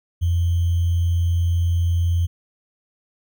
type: tone with sample-and-hold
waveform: sine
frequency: 85.9 Hz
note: F2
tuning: 28 cents flat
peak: -16 dBFS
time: 0.21-2.27 s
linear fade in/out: 20 ms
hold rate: 3150 Hz
effects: none